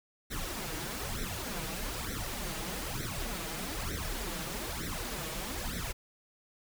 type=noise with flanger; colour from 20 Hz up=pink; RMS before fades=-37 dBFS; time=0.3-5.93 s; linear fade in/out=20 ms; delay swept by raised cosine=0.51 to 6.31 ms; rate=1.1 Hz; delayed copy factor=+0.85; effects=none